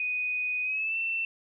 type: tone with pitch glide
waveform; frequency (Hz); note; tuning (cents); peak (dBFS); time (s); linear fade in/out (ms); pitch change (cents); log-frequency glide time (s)
sine; 2489 to 2683; D#7 to E7; 0 to +30; -27; 0-1.25; 2; +130; 0.63-0.97
effects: none